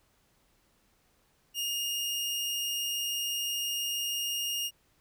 sawtooth tone, 2839 Hz, F7, 28 cents sharp, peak -27 dBFS, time 1.54-4.71 s, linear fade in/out 50 ms, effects pink hiss -69 dBFS RMS until 5 s

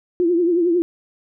sine tone with vibrato, 345.4 Hz, F4, 19 cents flat, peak -14 dBFS, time 0.2-0.82 s, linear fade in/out 0 ms, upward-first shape triangle, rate 11 Hz, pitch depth 100 cents each way, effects none

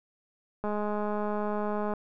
click train, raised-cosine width 1 ms, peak -19 dBFS, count 272, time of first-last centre 0.64-1.937 s, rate 209 Hz, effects none

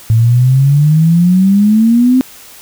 sine exponential sweep, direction up, 110 to 261.6 Hz, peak -5 dBFS, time 0.1-2.21 s, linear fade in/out 0 ms, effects white hiss -36 dBFS RMS until 2.61 s

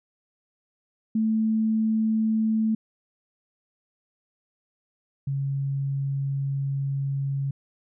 sine tone pair in turn, 220 / 137.99 Hz, A3 / C#3, 0 / -8 cents, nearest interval minor sixth, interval 808 cents, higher first, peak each -20 / -24 dBFS, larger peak first, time 1.15-2.75 / 5.27-7.51 s, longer second, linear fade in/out 5 ms, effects none

